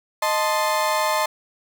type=chord; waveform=35% pulse; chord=A diminished; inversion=second; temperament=equal; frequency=622.3 / 880 / 1046.5 Hz; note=Eb5 / A5 / C6; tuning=0 / 0 / 0 cents; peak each=-22 dBFS; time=0.22-1.26 s; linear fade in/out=5 ms; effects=none